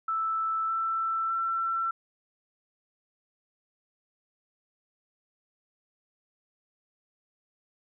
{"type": "tone with pitch steps", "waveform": "sine", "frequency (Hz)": [1318.5, 1331.5, 1344.7], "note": ["E6", "E6", "E6"], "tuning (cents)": [0, 17, 34], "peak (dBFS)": -26, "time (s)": [0.08, 1.91], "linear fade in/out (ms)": 5, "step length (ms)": 610, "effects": []}